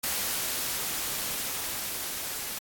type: noise with level ramp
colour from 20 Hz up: white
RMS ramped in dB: -29 to -35 dBFS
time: 0.03-2.59 s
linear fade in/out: 10 ms
effects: AAC 64 kbps